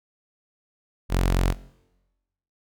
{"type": "tone", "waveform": "sawtooth", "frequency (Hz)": 44.89, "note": "F1", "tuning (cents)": 48, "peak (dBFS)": -15, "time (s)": [1.09, 1.55], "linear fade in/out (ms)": 50, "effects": ["noise-tail reverb RT60 1.0 s tail -20 dB re dry"]}